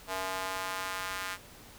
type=tone with high-pass filter sweep; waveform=square; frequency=94.2 Hz; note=F#2; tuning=32 cents sharp; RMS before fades=-36 dBFS; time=0.07-1.38 s; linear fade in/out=50 ms; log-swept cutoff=730 to 1400 Hz; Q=1.4; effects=pink hiss -52 dBFS RMS until 1.78 s